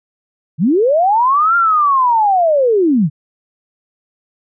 sine linear two-way sweep, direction up then down, 132.2 to 1404 to 132.2 Hz, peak -9 dBFS, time 0.58-3.1 s, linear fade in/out 50 ms, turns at 1.56 s, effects none

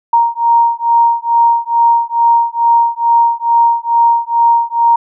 sine beating tone pair, 932.3 / 934.6 Hz, A#5 / A#5, 0 / +4 cents, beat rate 2.3 Hz, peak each -11 dBFS, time 0.13-4.96 s, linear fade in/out 5 ms, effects none

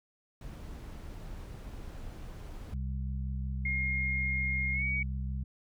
brown noise, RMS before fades -43 dBFS, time 0.41-2.74 s, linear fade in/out 2 ms
harmonic tone, 65.41 Hz, C2, in tune, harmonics 1 / 2 / 3, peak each -33 / -39 / -43 dBFS, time 2.72-5.44 s, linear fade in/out 10 ms
sine tone with pitch glide, 2136 to 2253 Hz, C7 to C#7, +35 to +28 cents, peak -30 dBFS, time 3.65-5.03 s, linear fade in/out 5 ms, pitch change +93 cents, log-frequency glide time 4.73-4.84 s
effects none

